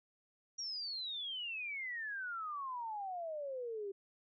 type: exponential sweep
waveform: sine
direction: down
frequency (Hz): 5730 to 386.6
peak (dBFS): -39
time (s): 0.58-3.92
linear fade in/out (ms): 10
effects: none